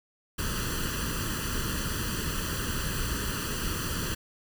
pink noise with comb filter, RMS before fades -31 dBFS, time 0.38-4.15 s, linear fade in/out 10 ms, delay 0.67 ms, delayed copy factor +0.85, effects none

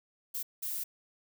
violet noise bursts at uneven times, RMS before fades -36 dBFS, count 2, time 0.34-0.43 / 0.62-0.84 s, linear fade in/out 10 ms, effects none

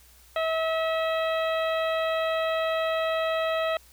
harmonic tone, 646 Hz, E5, 35 cents flat, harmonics 1 / 2 / 3 / 4 / 5 / 6, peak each -25 / -31 / -35 / -37 / -39 / -41 dBFS, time 0.36-3.77 s, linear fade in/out 2 ms, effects added 60 Hz sine -56 dBFS peak until 3.92 s + white hiss -56 dBFS RMS until 3.92 s

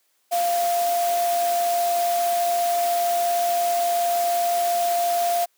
sine tone in noise, 695 Hz, F5, 9 cents flat, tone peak -19 dBFS, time 0.31-5.46 s, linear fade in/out 20 ms, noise white, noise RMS -31 dBFS, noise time 0.31-5.46 s, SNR +9 dB, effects white hiss -67 dBFS RMS until 5.57 s + high-pass 300 Hz 12 dB/octave

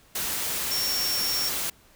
sine tone in noise, 5490 Hz, F8, 31 cents flat, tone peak -26 dBFS, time 0.71-1.49 s, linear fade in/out 5 ms, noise white, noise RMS -29 dBFS, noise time 0.15-1.7 s, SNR 0 dB, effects pink hiss -57 dBFS RMS until 1.95 s

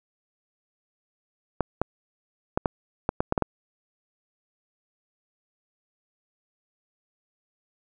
clicks, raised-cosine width 1 ms, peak -8 dBFS, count 9, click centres 1.607 / 1.816 / 2.575 / 2.658 / 3.091 / 3.205 / 3.324 / 3.378 / 3.423 s, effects none

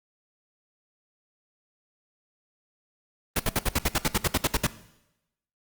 pink noise bursts, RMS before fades -23 dBFS, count 14, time 3.36-4.669 s, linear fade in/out 5 ms, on 35 ms, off 63 ms, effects noise-tail reverb RT60 0.9 s tail -17 dB re dry + Opus 32 kbps

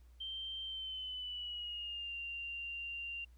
sine tone with pitch glide, 3136 to 2778 Hz, G7 to F7, 0 to -10 cents, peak -40 dBFS, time 0.2-3.25 s, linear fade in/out 10 ms, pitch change -210 cents, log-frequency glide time 0.64-2.15 s, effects added 60 Hz sine -57 dBFS peak until 3.37 s + pink hiss -75 dBFS RMS until 3.37 s

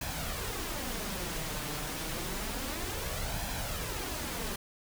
pink noise with flanger, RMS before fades -36 dBFS, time 0.01-4.56 s, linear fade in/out 5 ms, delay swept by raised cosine 1.2 to 6.7 ms, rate 0.29 Hz, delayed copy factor +0.5, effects none

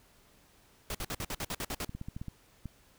pink noise bursts, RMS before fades -36 dBFS, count 10, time 0.9-1.848 s, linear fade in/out 2 ms, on 48 ms, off 52 ms
clicks, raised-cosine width 5 ms, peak -27 dBFS, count 8, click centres 1.894 / 1.95 / 2.014 / 2.085 / 2.165 / 2.215 / 2.283 / 2.657 s
effects pink hiss -63 dBFS RMS until 2.98 s

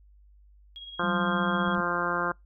sine tone with tremolo, 3290 Hz, G#7, 17 cents flat, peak -38 dBFS, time 0.76-1.75 s, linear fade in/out 0 ms, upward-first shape sine, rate 18 Hz, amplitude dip 50%
harmonic tone, 174.61 Hz, F3, in tune, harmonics 1 / 2 / 3 / 4 / 5 / 6 / 7 / 8 / 9, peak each -37 / -35 / -35 / -37 / -38 / -32 / -33 / -32 / -34 dBFS, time 0.99-2.32 s, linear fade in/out 5 ms
sine tone, 190 Hz, F#3, 46 cents sharp, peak -28 dBFS, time 1.03-1.81 s, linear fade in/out 10 ms
clicks, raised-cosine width 5 ms, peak -33 dBFS, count 2, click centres 1.68 / 1.779 s
effects noise-tail reverb RT60 0.2 s tail -26 dB re dry + added 50 Hz sine -53 dBFS peak until 2.45 s

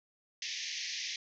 white band-pass noise, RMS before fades -39 dBFS, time 0.42-1.16 s, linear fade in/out 2 ms, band 1800 to 6300 Hz, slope 96 dB/octave, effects none

